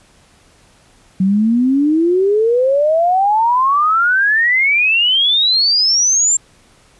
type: exponential sweep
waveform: sine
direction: up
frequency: 184.5 to 7459 Hz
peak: -10 dBFS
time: 1.2-6.37 s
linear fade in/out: 5 ms
effects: pink hiss -50 dBFS RMS until 6.99 s + resampled to 24000 Hz